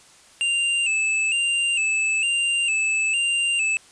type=tone with vibrato; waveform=square; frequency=2701 Hz; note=E7; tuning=42 cents sharp; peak=-20 dBFS; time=0.41-3.77 s; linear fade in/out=0 ms; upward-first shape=square; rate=1.1 Hz; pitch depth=54 cents each way; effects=white hiss -51 dBFS RMS until 3.91 s + resampled to 22050 Hz